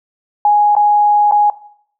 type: tone with dropouts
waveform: sine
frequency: 830.6 Hz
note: G#5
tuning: in tune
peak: -7 dBFS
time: 0.45-1.5 s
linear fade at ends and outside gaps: 2 ms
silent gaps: 0.752-0.765 / 1.312-1.321 s
effects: noise-tail reverb RT60 0.6 s tail -17 dB re dry